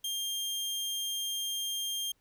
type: tone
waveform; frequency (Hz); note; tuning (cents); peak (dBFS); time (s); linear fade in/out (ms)
sawtooth; 3200; G7; +35; -29; 0.04-2.12; 5
effects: pink hiss -73 dBFS RMS until 2.2 s